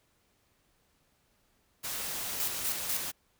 white noise, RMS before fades -36 dBFS, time 1.83-3.12 s, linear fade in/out 20 ms
blue noise bursts, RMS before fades -32 dBFS, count 3, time 2.4-2.968 s, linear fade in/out 0 ms, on 76 ms, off 170 ms
effects pink hiss -71 dBFS RMS until 3.39 s

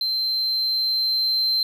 triangle tone with level ramp, 4114 Hz, C8, 30 cents flat, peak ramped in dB -20 to -17 dBFS, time 0.01-1.63 s, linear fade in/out 2 ms, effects none

